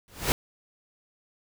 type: noise with exponential growth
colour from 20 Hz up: pink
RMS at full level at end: -20 dBFS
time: 0.08-0.32 s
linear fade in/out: 0 ms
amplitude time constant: 52 ms
effects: none